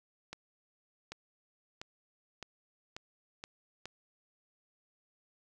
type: accelerating click train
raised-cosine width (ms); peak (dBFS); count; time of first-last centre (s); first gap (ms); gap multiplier
0.2; -25; 7; 0.33-3.856; 790; 0.88
effects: none